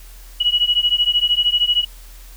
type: beating tone pair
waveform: sine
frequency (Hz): 2914 / 2927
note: F#7 / F#7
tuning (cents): -27 / -19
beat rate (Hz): 13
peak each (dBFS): -17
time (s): 0.4-1.85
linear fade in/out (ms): 10
effects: added 41 Hz sine -37 dBFS peak until 2.36 s + white hiss -46 dBFS RMS until 2.36 s